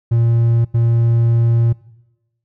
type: tone bursts at uneven times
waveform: triangle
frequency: 116.54 Hz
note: A#2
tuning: in tune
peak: -9 dBFS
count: 2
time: 0.11-0.65 / 0.74-1.73 s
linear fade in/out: 10 ms
effects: noise-tail reverb RT60 1.0 s tail -21 dB re dry